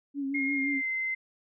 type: tone with vibrato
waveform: sine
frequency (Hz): 277.2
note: C#4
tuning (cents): 0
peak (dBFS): -29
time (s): 0.14-0.82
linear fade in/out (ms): 50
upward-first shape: sine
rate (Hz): 5.8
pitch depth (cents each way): 45
type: tone with pitch glide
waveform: sine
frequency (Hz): 2141 to 2069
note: C7 to C7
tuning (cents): +39 to -20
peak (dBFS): -28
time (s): 0.34-1.15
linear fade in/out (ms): 10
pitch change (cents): -59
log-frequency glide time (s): 0.54-0.88
effects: none